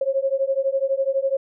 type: beating tone pair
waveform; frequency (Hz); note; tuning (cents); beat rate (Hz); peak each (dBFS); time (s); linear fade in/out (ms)
sine; 535 / 547; C5 / C#5; +38 / -23; 12; -22; 0.01-1.37; 5
effects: none